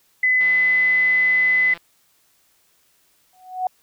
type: tone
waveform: sine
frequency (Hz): 2015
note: B6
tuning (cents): +34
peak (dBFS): -14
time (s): 0.23-1.74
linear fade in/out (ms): 5
type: click train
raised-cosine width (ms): 0.3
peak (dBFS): -23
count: 233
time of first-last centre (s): 0.41-1.775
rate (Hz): 170
type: tone with exponential growth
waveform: sine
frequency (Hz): 740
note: F#5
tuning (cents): 0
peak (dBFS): -16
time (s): 3.33-3.67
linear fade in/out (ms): 2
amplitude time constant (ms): 72
effects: white hiss -61 dBFS RMS until 3.82 s